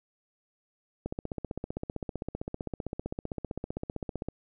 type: click train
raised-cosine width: 2 ms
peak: -20 dBFS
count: 51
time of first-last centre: 1.06-4.286 s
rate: 15.5 Hz
effects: none